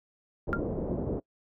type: low-pass noise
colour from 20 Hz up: white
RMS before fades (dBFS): -32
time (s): 0.47-1.2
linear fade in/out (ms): 10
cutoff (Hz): 500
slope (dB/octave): 24
type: tone with exponential decay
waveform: sine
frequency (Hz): 1390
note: F6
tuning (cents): -9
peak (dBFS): -22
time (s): 0.53-0.62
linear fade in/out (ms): 0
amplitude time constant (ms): 18
effects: noise-tail reverb RT60 0.1 s tail -23 dB re dry